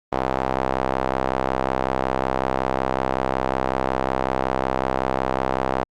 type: tone with band-pass filter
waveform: sawtooth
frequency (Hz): 65.41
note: C2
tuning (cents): 0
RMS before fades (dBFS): -23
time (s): 0.12-5.84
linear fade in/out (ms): 5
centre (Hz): 780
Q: 1.4
effects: Opus 24 kbps